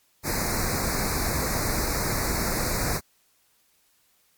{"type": "band-stop noise", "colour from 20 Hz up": "pink", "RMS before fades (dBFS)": -26, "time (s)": [0.23, 3.01], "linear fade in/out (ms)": 50, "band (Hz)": [2400, 4000], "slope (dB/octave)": 96, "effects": ["white hiss -65 dBFS RMS until 4.37 s", "MP3 96 kbps"]}